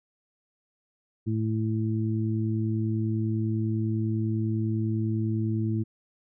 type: harmonic tone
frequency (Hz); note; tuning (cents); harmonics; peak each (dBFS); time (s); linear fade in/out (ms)
110; A2; 0; 1 / 2 / 3; -26 / -30 / -32; 1.26-5.84; 20
effects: none